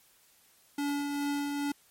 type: tone with tremolo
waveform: square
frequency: 286.4 Hz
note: D4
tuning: 43 cents flat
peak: -29 dBFS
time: 0.78-1.72 s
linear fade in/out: 5 ms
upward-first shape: triangle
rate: 2.4 Hz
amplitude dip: 35%
effects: white hiss -63 dBFS RMS until 1.9 s + MP3 64 kbps